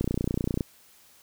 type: click train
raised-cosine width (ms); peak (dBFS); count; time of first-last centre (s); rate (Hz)
3; -13; 19; 0.01-0.608; 30.1
effects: white hiss -57 dBFS RMS until 1.22 s